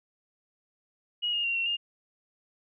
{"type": "tone with pitch steps", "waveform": "sine", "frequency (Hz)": [2896, 2844, 2760, 2727, 2823], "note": ["F#7", "F7", "F7", "F7", "F7"], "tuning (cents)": [-38, 31, -21, -42, 18], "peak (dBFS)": -26, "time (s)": [1.22, 1.77], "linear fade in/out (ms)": 20, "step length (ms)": 110, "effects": []}